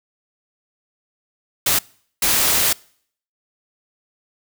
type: noise bursts at uneven times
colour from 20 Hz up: white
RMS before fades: -17 dBFS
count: 2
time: 1.66-1.79 / 2.22-2.73 s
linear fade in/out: 5 ms
effects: noise-tail reverb RT60 0.6 s tail -25 dB re dry